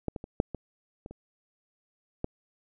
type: clicks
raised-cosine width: 2 ms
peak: -16 / -22 / -26 / -9 / -21 / -27 / -30 / -16 dBFS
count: 8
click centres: 0.083 / 0.162 / 0.241 / 0.401 / 0.547 / 1.061 / 1.11 / 2.244 s
effects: none